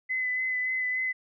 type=tone with vibrato; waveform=sine; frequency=2020 Hz; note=B6; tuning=39 cents sharp; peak=-26 dBFS; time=0.09-1.13 s; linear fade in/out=20 ms; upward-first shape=sine; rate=3.5 Hz; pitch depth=18 cents each way; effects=none